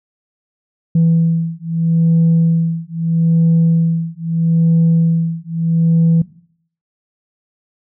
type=beating tone pair; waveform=sine; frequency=164.81 / 165.59 Hz; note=E3 / E3; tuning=0 / +8 cents; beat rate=0.78 Hz; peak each=-13 dBFS; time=0.95-6.22 s; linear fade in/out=5 ms; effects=noise-tail reverb RT60 0.6 s tail -19 dB re dry + tanh soft clip ceiling -6 dBFS